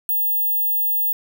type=tone; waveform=sine; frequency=15750 Hz; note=B9; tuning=6 cents flat; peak=-17 dBFS; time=0.09-1.13 s; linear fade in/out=5 ms; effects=none